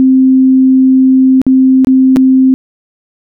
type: tone with dropouts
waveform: sine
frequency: 261.6 Hz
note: C4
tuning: in tune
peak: -3 dBFS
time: 0-2.54 s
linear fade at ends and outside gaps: 0 ms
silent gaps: 1.416-1.466 / 1.847-1.871 / 2.161-2.168 s
effects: none